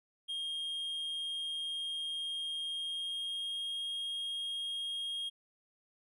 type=tone with pitch glide; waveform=triangle; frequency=3231 to 3252 Hz; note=G#7 to G#7; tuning=-48 to -37 cents; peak=-34 dBFS; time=0.28-5.3 s; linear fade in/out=20 ms; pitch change=+11 cents; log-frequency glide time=2.69-3.83 s; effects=none